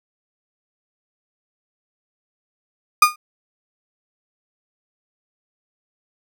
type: tone with exponential decay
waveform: 35% pulse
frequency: 1221 Hz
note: D#6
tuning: 33 cents flat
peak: -3 dBFS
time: 3.02-3.16 s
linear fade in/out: 5 ms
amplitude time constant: 29 ms
effects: none